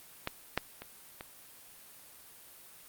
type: clicks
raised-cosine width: 0.3 ms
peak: -16 / -11 / -25 / -25 dBFS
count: 4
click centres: 0.274 / 0.576 / 0.82 / 1.209 s
effects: white hiss -54 dBFS RMS until 2.88 s + Opus 32 kbps